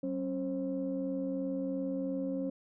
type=tone cluster; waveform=sine; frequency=189.1 / 272 / 533 Hz; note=F#3 / C#4 / C5; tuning=+38 / -33 / +32 cents; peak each=-39 / -33 / -37 dBFS; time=0.03-2.5 s; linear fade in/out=5 ms; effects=tanh soft clip ceiling -24 dBFS